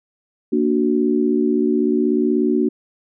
sine chord, Bb augmented, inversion none, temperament equal, 233.1 / 293.7 / 370 Hz, Bb3 / D4 / F#4, 0 / 0 / 0 cents, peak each -19 dBFS, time 0.52-2.69 s, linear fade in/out 10 ms, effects none

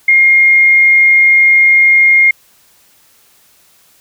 sine tone, 2131 Hz, C7, 31 cents sharp, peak -4 dBFS, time 0.08-2.31 s, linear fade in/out 5 ms, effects white hiss -49 dBFS RMS until 4 s

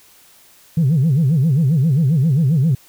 sine tone with vibrato, 146.83 Hz, D3, in tune, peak -10 dBFS, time 0.77-2.75 s, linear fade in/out 5 ms, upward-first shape sine, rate 7.5 Hz, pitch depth 260 cents each way, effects tanh soft clip ceiling -9 dBFS + white hiss -49 dBFS RMS until 2.88 s

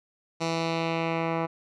10% pulse tone with low-pass filter sweep, 164.81 Hz, E3, in tune, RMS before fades -28 dBFS, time 0.4-1.47 s, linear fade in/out 20 ms, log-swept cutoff 5800 to 1600 Hz, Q 1.5, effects none

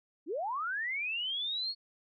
sine linear sweep, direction up, 265.8 to 4392 Hz, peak -32 dBFS, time 0.26-1.75 s, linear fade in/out 50 ms, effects none

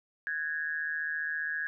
sine tone with amplitude modulation, 1658 Hz, G#6, 3 cents flat, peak -27 dBFS, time 0.27-1.67 s, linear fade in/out 0 ms, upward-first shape sine, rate 155 Hz, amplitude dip 80%, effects none

